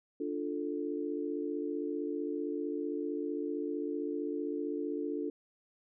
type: chord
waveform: sine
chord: D minor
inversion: none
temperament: equal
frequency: 293.7 / 349.2 / 440 Hz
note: D4 / F4 / A4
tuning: 0 / 0 / 0 cents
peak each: -36 / -38 / -38 dBFS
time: 0.2-5.3 s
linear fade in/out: 5 ms
effects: none